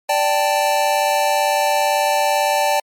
square chord, D suspended fourth, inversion none, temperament just, 587.3 / 783.1 / 881 Hz, D5 / G5 / A5, 0 / -2 / +2 cents, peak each -20 dBFS, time 0.09-2.8 s, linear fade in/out 5 ms, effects MP3 64 kbps

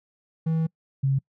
triangle / sine tone pair in turn, 161.5 / 135.8 Hz, E3 / C#3, -35 / -35 cents, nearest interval minor third, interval 300 cents, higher first, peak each -19 dBFS, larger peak neither, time 0.46-0.67 / 1.03-1.19 s, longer first, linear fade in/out 10 ms, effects noise-tail reverb RT60 0.1 s tail -26 dB re dry

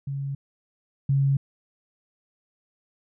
sine tone pair in turn, 138.59 / 137.86 Hz, C#3 / C#3, 0 / -9 cents, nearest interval unison, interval 9 cents, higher first, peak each -27 / -18 dBFS, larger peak second, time 0.07-0.35 / 1.09-1.37 s, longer neither, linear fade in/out 5 ms, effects none

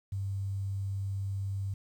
sine tone, 98 Hz, G2, in tune, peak -31 dBFS, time 0.12-1.74 s, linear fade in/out 5 ms, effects 10-bit

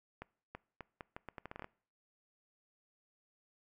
accelerating click train, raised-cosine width 0.5 ms, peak -29 dBFS, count 13, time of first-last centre 0.22-1.644 s, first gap 330 ms, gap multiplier 0.78, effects noise-tail reverb RT60 0.5 s tail -23 dB re dry

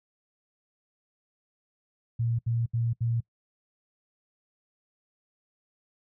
sine tone bursts, 116.54 Hz, A#2, in tune, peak -24 dBFS, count 4, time 2.19-3.206 s, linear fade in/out 10 ms, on 200 ms, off 72 ms, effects noise-tail reverb RT60 0.1 s tail -23 dB re dry

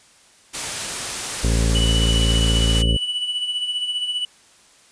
white noise, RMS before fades -26 dBFS, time 0.53-2.83 s, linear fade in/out 20 ms
harmonic tone, 56.1 Hz, A1, 34 cents sharp, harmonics 1 / 2 / 3 / 4 / 5 / 7 / 8 / 9 / 10, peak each -17 / -23 / -27 / -29 / -31 / -34 / -35 / -36 / -37 dBFS, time 1.43-2.97 s, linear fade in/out 10 ms
triangle tone with tremolo, 2960 Hz, F#7, in tune, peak -18 dBFS, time 1.75-4.25 s, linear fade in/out 2 ms, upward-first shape sine, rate 15 Hz, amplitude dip 55%
effects white hiss -52 dBFS RMS until 4.91 s + resampled to 22050 Hz

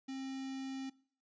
square tone with notch filter, 266.6 Hz, C4, 33 cents sharp, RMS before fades -42 dBFS, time 0.08-0.9 s, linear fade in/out 10 ms, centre 1100 Hz, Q 0.93, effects noise-tail reverb RT60 0.5 s tail -21 dB re dry + resampled to 16000 Hz

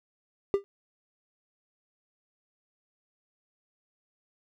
triangle tone with exponential decay, 398 Hz, G4, 26 cents sharp, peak -15 dBFS, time 0.54-0.64 s, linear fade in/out 0 ms, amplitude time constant 21 ms, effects none

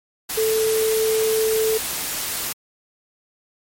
sine tone in noise, 440 Hz, A4, in tune, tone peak -17 dBFS, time 0.37-1.78 s, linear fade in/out 10 ms, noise white, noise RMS -26 dBFS, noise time 0.29-2.53 s, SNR +6 dB, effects MP3 64 kbps

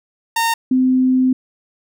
sawtooth / sine tone pair in turn, 917 / 257.3 Hz, A#5 / C4, -29 / -29 cents, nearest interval octave + minor seventh, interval 2200 cents, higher first, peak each -11 dBFS, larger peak neither, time 0.36-0.54 / 0.71-1.33 s, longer second, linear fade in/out 5 ms, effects none

